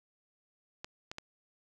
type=clicks; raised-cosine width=0.2 ms; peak=-23 dBFS; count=3; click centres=0.845 / 1.115 / 1.184 s; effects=none